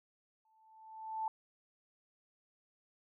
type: tone with exponential growth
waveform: sine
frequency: 880 Hz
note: A5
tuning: in tune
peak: -32 dBFS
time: 0.45-1.28 s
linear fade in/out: 2 ms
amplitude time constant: 180 ms
effects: none